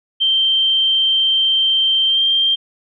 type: tone with pitch glide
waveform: sine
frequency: 3136 to 3172 Hz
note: G7 to G7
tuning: 0 to +20 cents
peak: -12 dBFS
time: 0.2-2.56 s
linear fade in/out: 20 ms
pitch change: +20 cents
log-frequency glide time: 2.07-2.21 s
effects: none